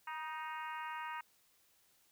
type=harmonic tone with a mistuned harmonic; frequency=311.1 Hz; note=D#4; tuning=in tune; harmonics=3 / 4 / 5 / 6 / 7 / 8 / 9; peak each=-43 / -47 / -49 / -50 / -54 / -55 / -56 dBFS; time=0.07-1.21 s; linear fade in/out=5 ms; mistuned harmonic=3; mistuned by=+29 cents; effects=white hiss -71 dBFS RMS until 2.11 s